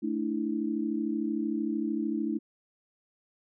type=chord; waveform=sine; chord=A suspended fourth; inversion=none; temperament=equal with one note detuned; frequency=220 / 293.7 / 327 Hz; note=A3 / D4 / E4; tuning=0 / 0 / -14 cents; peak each=-32 dBFS; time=0.02-2.39 s; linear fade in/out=20 ms; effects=none